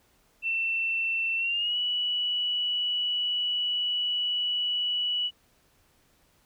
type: tone with pitch glide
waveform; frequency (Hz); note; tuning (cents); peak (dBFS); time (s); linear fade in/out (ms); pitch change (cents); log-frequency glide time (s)
sine; 2686 to 2946; E7 to F#7; +32 to -8; -25; 0.42-5.31; 50; +160; 1.37-1.77
effects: pink hiss -65 dBFS RMS until 6.45 s